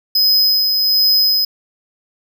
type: tone with tremolo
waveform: square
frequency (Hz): 5050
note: D#8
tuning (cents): +25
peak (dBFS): -10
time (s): 0.15-1.45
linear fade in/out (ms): 5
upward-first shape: sine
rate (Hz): 1.3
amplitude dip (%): 35
effects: none